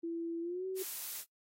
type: tone with pitch glide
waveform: sine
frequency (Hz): 334.6 to 377.8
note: E4 to F#4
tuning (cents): +26 to +36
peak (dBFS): -35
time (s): 0.03-0.83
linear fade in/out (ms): 10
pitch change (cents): +210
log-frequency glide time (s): 0.41-0.66
type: noise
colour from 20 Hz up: blue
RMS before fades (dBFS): -41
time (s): 0.75-1.25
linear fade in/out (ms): 50
effects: noise-tail reverb RT60 0.1 s tail -20 dB re dry + AAC 48 kbps